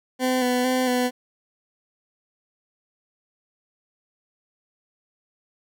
20% pulse tone with vibrato, 252.3 Hz, B3, 37 cents sharp, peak -15 dBFS, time 0.19-1.11 s, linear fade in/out 50 ms, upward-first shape square, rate 2.2 Hz, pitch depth 23 cents each way, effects none

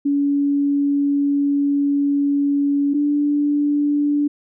sine tone pair in turn, 283.8 / 291.1 Hz, C#4 / D4, +41 / -15 cents, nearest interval unison, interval 44 cents, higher second, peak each -15 dBFS, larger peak neither, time 0.05-2.94 / 2.94-4.28 s, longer first, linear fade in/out 10 ms, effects none

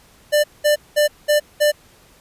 square tone bursts, 594 Hz, D5, 20 cents sharp, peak -13 dBFS, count 5, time 0.32-1.72 s, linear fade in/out 20 ms, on 120 ms, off 200 ms, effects pink hiss -51 dBFS RMS until 2.2 s + resampled to 32000 Hz

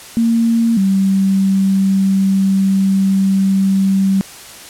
sine tone pair in turn, 230 / 193.41 Hz, A#3 / G3, -23 / -23 cents, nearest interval minor third, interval 300 cents, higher first, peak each -10 dBFS, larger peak neither, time 0.17-0.77 / 0.77-4.21 s, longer second, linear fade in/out 0 ms, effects white hiss -35 dBFS RMS until 4.69 s + low-pass 11000 Hz 12 dB/octave

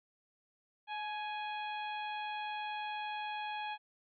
harmonic tone with a mistuned harmonic, 831 Hz, G#5, 1 cent sharp, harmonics 1 / 2 / 3 / 4 / 5, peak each -38 / -46 / -45 / -48 / -59 dBFS, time 0.87-3.78 s, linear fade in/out 50 ms, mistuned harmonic 1, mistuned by +34 cents, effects MP3 96 kbps

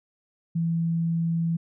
sine tone, 166.3 Hz, E3, 16 cents sharp, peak -22 dBFS, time 0.55-1.57 s, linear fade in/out 10 ms, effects none

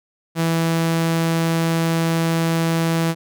sawtooth tone, 164.81 Hz, E3, in tune, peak -13 dBFS, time 0.35-3.15 s, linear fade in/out 50 ms, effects none

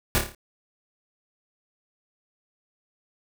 pink noise with echo, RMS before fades -21 dBFS, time 0.15-0.18 s, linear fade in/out 0 ms, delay 28 ms, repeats 6, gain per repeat -5 dB, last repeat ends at 0.348 s, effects none

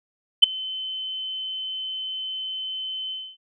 sine tone with ADSR envelope, 3059 Hz, G7, 43 cents flat, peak -4 dBFS, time 0.42-3.37 s, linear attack 16 ms, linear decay 8 ms, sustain -24 dB, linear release 260 ms, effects tanh soft clip ceiling 0 dBFS

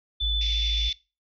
sine tone with vibrato, 3500 Hz, A7, 10 cents flat, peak -25 dBFS, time 0.2-0.93 s, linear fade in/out 10 ms, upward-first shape sine, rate 14 Hz, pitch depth 13 cents each way
sine tone, 55 Hz, A1, in tune, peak -25 dBFS, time 0.21-0.9 s, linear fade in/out 20 ms
pink band-pass noise, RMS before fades -38 dBFS, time 0.41-0.93 s, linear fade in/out 2 ms, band 2100 to 5900 Hz, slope 96 dB/octave
effects noise-tail reverb RT60 0.3 s tail -22 dB re dry

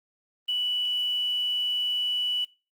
sine tone with quantisation, 2960 Hz, F#7, in tune, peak -24 dBFS, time 0.48-2.45 s, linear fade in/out 10 ms, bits 8, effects noise-tail reverb RT60 0.3 s tail -21 dB re dry + Opus 32 kbps

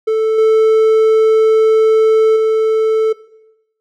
triangle tone with level steps, 440 Hz, A4, in tune, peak -9 / -5 / -8 dBFS, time 0.07-3.13 s, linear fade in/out 10 ms, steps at 0.38 / 2.36 s, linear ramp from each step 5 ms, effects noise-tail reverb RT60 0.9 s tail -19 dB re dry

